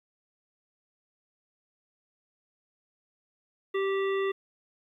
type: harmonic tone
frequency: 390 Hz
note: G4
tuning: 9 cents flat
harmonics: 1 / 3 / 5 / 7 / 9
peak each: -26 / -36 / -37 / -44 / -46 dBFS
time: 3.74-4.32 s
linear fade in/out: 10 ms
effects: 11-bit